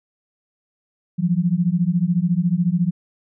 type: beating tone pair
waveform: sine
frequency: 168 / 182 Hz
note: E3 / F#3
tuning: +33 / -28 cents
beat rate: 14 Hz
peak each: -19 dBFS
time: 1.18-2.91 s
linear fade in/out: 20 ms
effects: none